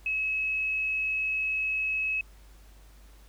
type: tone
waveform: sine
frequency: 2573 Hz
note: E7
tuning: 43 cents flat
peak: -26 dBFS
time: 0.06-2.21 s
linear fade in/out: 2 ms
effects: added 50 Hz sine -50 dBFS peak until 3.28 s + pink hiss -60 dBFS RMS until 3.28 s